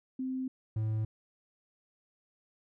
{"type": "tone pair in turn", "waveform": ["sine", "triangle"], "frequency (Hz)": [259.8, 109.23], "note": ["C4", "A2"], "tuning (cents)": [-12, -12], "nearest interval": "octave + minor third", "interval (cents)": 1500, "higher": "first", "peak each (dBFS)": [-32, -27], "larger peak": "second", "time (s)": [[0.19, 0.48], [0.76, 1.05]], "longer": "neither", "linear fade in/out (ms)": 5, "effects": []}